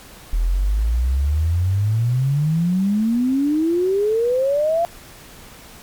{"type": "exponential sweep", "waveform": "sine", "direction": "up", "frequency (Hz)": [39.71, 694], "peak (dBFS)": -15, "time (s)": [0.33, 4.85], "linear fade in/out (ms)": 0, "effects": ["pink hiss -42 dBFS RMS until 5.82 s", "MP3 96 kbps"]}